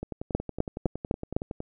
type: two click trains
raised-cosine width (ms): 2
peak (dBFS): -20 / -10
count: 18 / 5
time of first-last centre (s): 0.03-1.604 / 0.35-1.365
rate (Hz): 10.8 / 3.94
effects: none

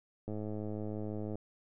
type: click train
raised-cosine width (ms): 2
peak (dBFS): -27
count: 115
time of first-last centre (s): 0.28-1.355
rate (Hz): 106
effects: none

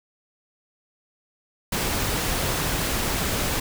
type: noise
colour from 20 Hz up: pink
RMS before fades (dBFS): -25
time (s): 1.72-3.6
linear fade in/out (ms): 5
effects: none

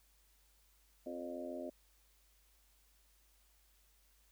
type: harmonic tone with a mistuned harmonic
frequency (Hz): 87.31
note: F2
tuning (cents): 0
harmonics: 3 / 4 / 5 / 6 / 7 / 8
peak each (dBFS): -46 / -48 / -53 / -51 / -45 / -57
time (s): 1.06-1.7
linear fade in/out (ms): 5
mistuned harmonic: 6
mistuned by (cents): +42
effects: added 50 Hz sine -70 dBFS peak until 4.31 s + white hiss -72 dBFS RMS until 4.31 s

